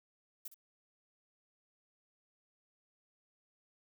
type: noise with echo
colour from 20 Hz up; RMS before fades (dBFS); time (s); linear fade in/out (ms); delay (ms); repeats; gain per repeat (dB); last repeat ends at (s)
violet; -44; 0.45-0.48; 5; 64; 1; -12; 0.544
effects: none